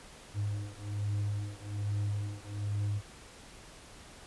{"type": "beating tone pair", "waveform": "triangle", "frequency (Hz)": [102.1, 103.3], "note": ["G#2", "G#2"], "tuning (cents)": [-29, -9], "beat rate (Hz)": 1.2, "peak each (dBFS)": [-33, -33], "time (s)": [0.34, 3.02], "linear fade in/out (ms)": 50, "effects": ["pink hiss -52 dBFS RMS until 4.26 s", "resampled to 24000 Hz"]}